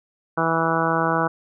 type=harmonic tone; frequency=163.9 Hz; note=E3; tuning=10 cents flat; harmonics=1 / 2 / 3 / 4 / 5 / 6 / 7 / 8 / 9; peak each=-27 / -27 / -27 / -27 / -27 / -27 / -27 / -27 / -27 dBFS; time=0.37-1.28 s; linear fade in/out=10 ms; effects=none